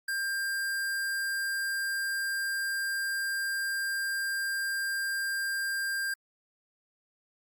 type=tone; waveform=square; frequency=1594 Hz; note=G6; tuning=28 cents sharp; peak=-30 dBFS; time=0.08-6.14 s; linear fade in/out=5 ms; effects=Opus 48 kbps